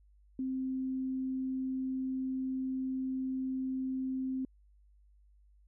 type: tone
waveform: sine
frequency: 261.6 Hz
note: C4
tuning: in tune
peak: -32 dBFS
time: 0.39-4.45 s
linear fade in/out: 2 ms
effects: added 50 Hz sine -60 dBFS peak until 5.67 s